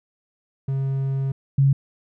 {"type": "tone pair in turn", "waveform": ["triangle", "sine"], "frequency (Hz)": [135.4, 137.45], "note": ["C#3", "C#3"], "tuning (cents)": [-40, -14], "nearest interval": "unison", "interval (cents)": 26, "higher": "second", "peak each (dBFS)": [-19, -13], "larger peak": "second", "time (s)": [[0.68, 1.32], [1.58, 1.73]], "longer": "first", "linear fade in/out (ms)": 5, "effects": []}